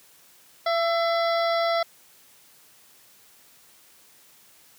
harmonic tone with a mistuned harmonic, 674 Hz, E5, 38 cents sharp, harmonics 1 / 2 / 3 / 5 / 6 / 7 / 8, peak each -22 / -28 / -32 / -36 / -38 / -39 / -40 dBFS, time 0.66-1.83 s, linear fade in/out 5 ms, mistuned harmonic 2, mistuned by -25 cents, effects white hiss -55 dBFS RMS until 4.78 s + high-pass 80 Hz 12 dB/octave

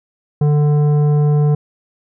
sine tone with tanh clipping, 147.9 Hz, D3, 13 cents sharp, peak -12 dBFS, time 0.41-1.55 s, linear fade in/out 5 ms, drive 11 dB, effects none

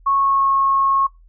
sine tone with pitch glide, 1100 to 1090.5 Hz, C#6 to C#6, -14 to -29 cents, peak -14 dBFS, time 0.06-1.07 s, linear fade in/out 10 ms, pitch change -15 cents, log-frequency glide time 0.16-0.52 s, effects noise-tail reverb RT60 0.2 s tail -21 dB re dry + added 41 Hz sine -45 dBFS peak until 1.28 s

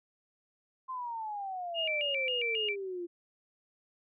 sine exponential sweep, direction down, 1053 to 341.4 Hz, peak -35 dBFS, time 0.88-3.07 s, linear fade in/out 20 ms
sine tone with vibrato, 2579 Hz, E7, 39 cents flat, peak -30 dBFS, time 1.74-2.76 s, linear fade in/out 50 ms, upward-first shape square, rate 3.7 Hz, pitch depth 170 cents each way
effects none

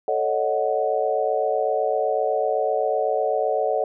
sine chord, D# half-diminished seventh, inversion second, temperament equal, 440 / 554.4 / 622.3 / 740 Hz, A4 / C#5 / D#5 / F#5, 0 / 0 / 0 / 0 cents, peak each -25 dBFS, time 0.08-3.84 s, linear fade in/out 2 ms, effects none

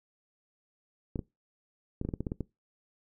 clicks, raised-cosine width 3 ms, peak -20 dBFS, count 10, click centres 1.158 / 1.192 / 2.014 / 2.05 / 2.089 / 2.138 / 2.206 / 2.268 / 2.319 / 2.407 s, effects noise-tail reverb RT60 0.2 s tail -21 dB re dry

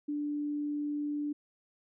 sine tone, 293.7 Hz, D4, in tune, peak -31 dBFS, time 0.08-1.33 s, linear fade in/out 10 ms, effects none

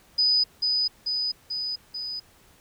sine tone with echo, 4982 Hz, D#8, 1 cent sharp, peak -18 dBFS, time 0.18-0.44 s, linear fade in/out 10 ms, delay 440 ms, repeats 4, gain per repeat -3 dB, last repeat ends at 2.2 s, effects pink hiss -57 dBFS RMS until 2.6 s

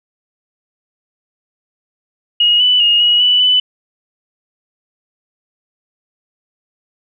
sine tone with pitch steps, 2882 / 2982 / 2857 / 2903 / 2968 / 2995 Hz, F#7 / F#7 / F7 / F#7 / F#7 / F#7, -46 / +13 / +39 / -34 / +5 / +20 cents, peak -8 dBFS, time 2.4-3.6 s, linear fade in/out 5 ms, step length 200 ms, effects none

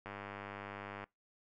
click train, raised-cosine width 0.5 ms, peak -29 dBFS, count 99, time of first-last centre 0.06-1.04 s, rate 100 Hz, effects noise-tail reverb RT60 0.2 s tail -25 dB re dry

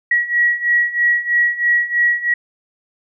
sine beating tone pair, 1915 / 1918.1 Hz, A#6 / A#6, +46 / +49 cents, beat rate 3.1 Hz, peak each -18 / -15 dBFS, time 0.11-2.34 s, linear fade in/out 5 ms, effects none

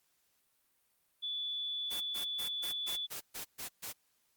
sine tone, 3457 Hz, A7, 31 cents flat, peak -35 dBFS, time 1.22-3.07 s, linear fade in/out 20 ms
white noise bursts, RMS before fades -42 dBFS, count 9, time 1.9-3.93 s, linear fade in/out 20 ms, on 110 ms, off 130 ms
effects white hiss -75 dBFS RMS until 4.36 s + Opus 48 kbps

